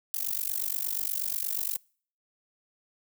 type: noise with amplitude modulation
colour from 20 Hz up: violet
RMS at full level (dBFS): -27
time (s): 0.14-1.77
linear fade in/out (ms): 0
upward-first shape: sine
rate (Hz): 48.4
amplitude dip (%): 100
effects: noise-tail reverb RT60 0.5 s tail -26 dB re dry